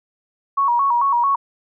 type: tone with vibrato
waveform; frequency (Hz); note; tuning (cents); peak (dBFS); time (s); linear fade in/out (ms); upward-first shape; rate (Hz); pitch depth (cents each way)
sine; 1028; C6; -31; -14; 0.57-1.36; 10; square; 4.5; 130
effects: none